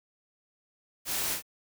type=noise with echo; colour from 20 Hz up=white; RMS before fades=-32 dBFS; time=1.05-1.38 s; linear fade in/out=50 ms; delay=45 ms; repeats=1; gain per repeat=-4 dB; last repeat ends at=1.425 s; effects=none